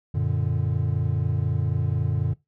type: chord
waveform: triangle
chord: Gb augmented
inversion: none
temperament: equal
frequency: 92.5 / 116.54 / 146.83 Hz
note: Gb2 / Bb2 / D3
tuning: 0 / 0 / 0 cents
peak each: -24 dBFS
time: 0.14-2.34 s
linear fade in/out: 10 ms
effects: noise-tail reverb RT60 0.2 s tail -21 dB re dry